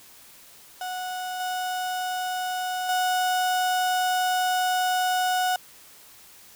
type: tone with level steps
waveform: 35% pulse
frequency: 735 Hz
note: F#5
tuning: 12 cents flat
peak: -28 / -25 / -20 dBFS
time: 0.81-5.56 s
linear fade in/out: 2 ms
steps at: 1.4 / 2.89 s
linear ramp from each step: 2 ms
effects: white hiss -50 dBFS RMS until 6.55 s